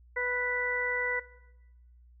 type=harmonic tone; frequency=493.7 Hz; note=B4; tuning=1 cent flat; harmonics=1 / 2 / 3 / 4; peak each=-34 / -39 / -36 / -31 dBFS; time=0.16-1.2 s; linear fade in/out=10 ms; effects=noise-tail reverb RT60 1.0 s tail -18 dB re dry + added 60 Hz sine -54 dBFS peak until 2.2 s